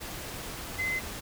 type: tone in noise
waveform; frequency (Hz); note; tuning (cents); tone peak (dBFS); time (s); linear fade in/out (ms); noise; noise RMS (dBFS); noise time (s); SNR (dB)
sine; 2051; C7; -35; -28; 0.78-1; 20; pink; -39; 0-1.21; +8
effects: none